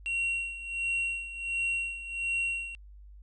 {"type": "tone with tremolo", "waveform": "triangle", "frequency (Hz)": 2742, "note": "F7", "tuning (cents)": -32, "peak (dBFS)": -25, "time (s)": [0.06, 2.75], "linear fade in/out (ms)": 0, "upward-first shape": "sine", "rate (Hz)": 1.4, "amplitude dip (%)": 75, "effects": ["added 50 Hz sine -47 dBFS peak until 3.22 s", "resampled to 24000 Hz"]}